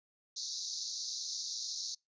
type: band-pass noise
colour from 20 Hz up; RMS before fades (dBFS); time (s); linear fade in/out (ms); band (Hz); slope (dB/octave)
white; -40; 0.36-1.95; 10; 3900 to 6500; 96
effects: noise-tail reverb RT60 0.2 s tail -26 dB re dry + resampled to 16000 Hz